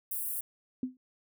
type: high-pass noise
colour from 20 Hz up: white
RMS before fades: -35 dBFS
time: 0.11-0.41 s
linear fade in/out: 5 ms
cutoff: 9100 Hz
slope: 48 dB/octave
type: tone with exponential decay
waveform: sine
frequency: 255.1 Hz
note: C4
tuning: 44 cents flat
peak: -26 dBFS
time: 0.83-0.97 s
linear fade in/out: 2 ms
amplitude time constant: 30 ms
effects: none